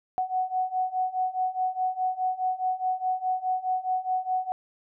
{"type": "beating tone pair", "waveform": "sine", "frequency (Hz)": [740, 744.8], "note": ["F#5", "F#5"], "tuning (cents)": [0, 11], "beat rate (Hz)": 4.8, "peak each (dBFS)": [-29, -27], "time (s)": [0.18, 4.52], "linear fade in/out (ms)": 0, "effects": []}